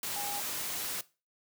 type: tone in noise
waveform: sine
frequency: 815 Hz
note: G#5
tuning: 33 cents flat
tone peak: -38 dBFS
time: 0.16-0.4 s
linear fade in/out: 2 ms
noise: white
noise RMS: -36 dBFS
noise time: 0.03-1.01 s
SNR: -5 dB
effects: noise-tail reverb RT60 0.3 s tail -19 dB re dry + high-pass 100 Hz 12 dB/octave